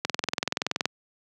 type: click train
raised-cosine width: 0.2 ms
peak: -7 dBFS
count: 18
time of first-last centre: 0.05-0.856 s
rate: 21.1 Hz
effects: high-pass 150 Hz 12 dB/octave